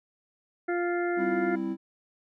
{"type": "harmonic tone", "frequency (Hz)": 349.2, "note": "F4", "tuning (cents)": 0, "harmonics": [1, 2, 4, 5, 6], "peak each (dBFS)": [-27, -33, -35, -40, -40], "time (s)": [0.68, 1.56], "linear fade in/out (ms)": 10}
{"type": "chord", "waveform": "triangle", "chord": "C major", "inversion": "second", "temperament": "equal", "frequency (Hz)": [196, 261.6, 329.6], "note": ["G3", "C4", "E4"], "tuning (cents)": [0, 0, 0], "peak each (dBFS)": [-32, -32, -29], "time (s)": [1.16, 1.77], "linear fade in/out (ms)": 50}
{"effects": []}